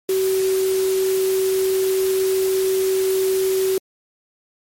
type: tone in noise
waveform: sine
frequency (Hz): 380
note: F#4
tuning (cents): +46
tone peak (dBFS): -16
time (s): 0.09-3.78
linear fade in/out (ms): 2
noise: white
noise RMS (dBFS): -30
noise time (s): 0.09-3.78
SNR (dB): +11
effects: MP3 64 kbps